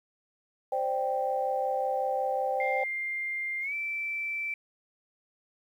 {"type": "chord", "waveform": "sine", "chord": "C suspended second", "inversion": "none", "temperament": "just", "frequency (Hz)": [523.3, 588.7, 784.9], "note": ["C5", "D5", "G5"], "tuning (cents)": [0, 4, 2], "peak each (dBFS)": [-30, -34, -29], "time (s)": [0.72, 2.84], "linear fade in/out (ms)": 5}
{"type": "tone with pitch glide", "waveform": "sine", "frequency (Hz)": [2100, 2330], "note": ["C7", "D7"], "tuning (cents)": [6, -14], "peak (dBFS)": -30, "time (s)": [2.6, 4.54], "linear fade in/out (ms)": 2, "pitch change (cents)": 180, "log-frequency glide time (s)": [3.61, 3.74]}
{"effects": ["tanh soft clip ceiling -15 dBFS", "10-bit"]}